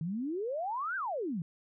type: exponential two-way sweep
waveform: sine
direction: up then down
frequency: 152.3 to 1607 to 152.3 Hz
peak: -32 dBFS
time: 0.01-1.42 s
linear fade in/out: 2 ms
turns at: 0.96 s
effects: none